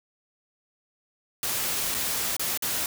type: noise with dropouts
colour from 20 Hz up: white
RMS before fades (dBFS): -28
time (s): 1.43-2.86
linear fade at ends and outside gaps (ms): 1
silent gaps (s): 1.943-1.947 / 2.366-2.395 / 2.575-2.623
effects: none